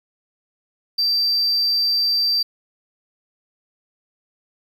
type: tone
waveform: triangle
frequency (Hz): 4683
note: D8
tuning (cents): -6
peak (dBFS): -14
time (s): 0.98-2.43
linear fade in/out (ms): 10
effects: tanh soft clip ceiling -12 dBFS + 9-bit